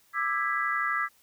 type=chord; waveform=sine; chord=E dominant seventh; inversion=third; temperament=just; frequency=1186.7 / 1318.5 / 1648.1 / 1977.8 Hz; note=D6 / E6 / G#6 / B6; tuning=+18 / 0 / -14 / +2 cents; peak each=-31 dBFS; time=0.13-1.09 s; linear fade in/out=50 ms; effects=white hiss -63 dBFS RMS until 1.22 s